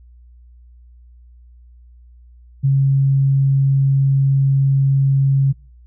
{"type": "tone", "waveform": "sine", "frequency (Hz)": 136.7, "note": "C#3", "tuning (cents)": -24, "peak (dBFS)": -11, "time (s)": [2.63, 5.53], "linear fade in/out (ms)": 20, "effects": ["noise-tail reverb RT60 0.4 s tail -25 dB re dry", "added 60 Hz sine -42 dBFS peak until 5.86 s"]}